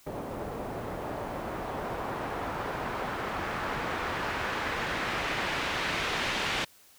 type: noise with low-pass filter sweep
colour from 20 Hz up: white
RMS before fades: -33 dBFS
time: 0.06-6.65 s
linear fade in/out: 10 ms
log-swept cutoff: 590 to 2900 Hz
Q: 1
effects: white hiss -58 dBFS RMS until 6.98 s